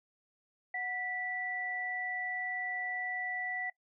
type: tone pair together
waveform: sine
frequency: 736 / 1964.9 Hz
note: F#5 / B6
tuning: -9 / -9 cents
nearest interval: octave + perfect fourth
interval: 1700 cents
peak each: -40 / -35 dBFS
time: 0.74-3.7 s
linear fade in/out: 5 ms
effects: noise-tail reverb RT60 0.1 s tail -21 dB re dry